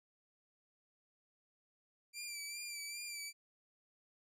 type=tone with vibrato; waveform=15% pulse; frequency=2349 Hz; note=D7; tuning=in tune; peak=-36 dBFS; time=2.13-3.33 s; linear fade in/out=50 ms; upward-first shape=sine; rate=2.5 Hz; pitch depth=42 cents each way; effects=none